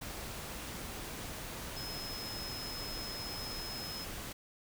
sine tone in noise, 5150 Hz, E8, 41 cents flat, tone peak -42 dBFS, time 1.76-4.05 s, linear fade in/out 10 ms, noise pink, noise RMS -43 dBFS, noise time 0.01-4.33 s, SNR -2 dB, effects none

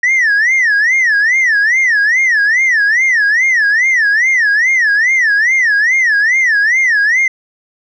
sine tone with vibrato, 1864.7 Hz, A#6, in tune, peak -6 dBFS, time 0.03-7.28 s, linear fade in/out 5 ms, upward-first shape sine, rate 2.4 Hz, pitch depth 230 cents each way, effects tanh soft clip ceiling -7 dBFS

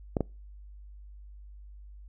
clicks, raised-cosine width 2 ms, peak -13 dBFS, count 2, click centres 0.168 / 0.207 s, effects noise-tail reverb RT60 0.3 s tail -26 dB re dry + added 50 Hz sine -45 dBFS peak until 2.08 s

